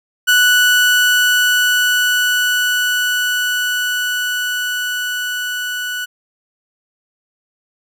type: tone with level ramp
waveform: 30% pulse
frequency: 1480 Hz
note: F#6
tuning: in tune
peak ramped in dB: -6 to -18 dBFS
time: 0.27-6.06 s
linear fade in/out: 20 ms
effects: none